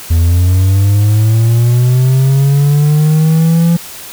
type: linear sweep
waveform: triangle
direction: up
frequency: 81.2 to 170.7 Hz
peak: -4 dBFS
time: 0.1-3.77 s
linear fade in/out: 10 ms
effects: white hiss -29 dBFS RMS until 4.12 s